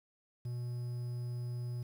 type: tone with quantisation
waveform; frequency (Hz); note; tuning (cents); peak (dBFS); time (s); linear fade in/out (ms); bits
triangle; 121.7; B2; -25; -34; 0.45-1.83; 5; 10
effects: none